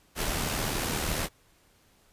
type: noise with amplitude modulation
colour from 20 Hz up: pink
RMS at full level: -28 dBFS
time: 0.15-1.29 s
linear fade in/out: 50 ms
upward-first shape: sine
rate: 77.9 Hz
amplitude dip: 45%
effects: pink hiss -63 dBFS RMS until 2.12 s + resampled to 32000 Hz